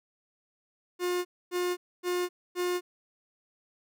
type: tone bursts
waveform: 45% pulse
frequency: 357.2 Hz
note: F4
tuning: 39 cents sharp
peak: -27 dBFS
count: 4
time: 0.99-2.81 s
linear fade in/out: 50 ms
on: 260 ms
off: 260 ms
effects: none